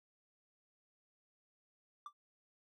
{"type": "tone with exponential decay", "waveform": "triangle", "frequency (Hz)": 1174.7, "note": "D6", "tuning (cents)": 0, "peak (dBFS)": -39, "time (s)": [2.06, 2.13], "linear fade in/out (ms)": 2, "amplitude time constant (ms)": 15, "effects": []}